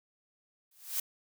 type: noise with exponential growth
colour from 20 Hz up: blue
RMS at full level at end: -29 dBFS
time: 0.71-1 s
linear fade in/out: 5 ms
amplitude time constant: 62 ms
effects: none